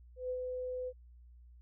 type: tone with ADSR envelope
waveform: sine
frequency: 505 Hz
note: B4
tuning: 39 cents sharp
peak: -33 dBFS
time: 0.16-0.93 s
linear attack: 140 ms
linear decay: 72 ms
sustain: -3 dB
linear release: 52 ms
effects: added 60 Hz sine -54 dBFS peak until 1.61 s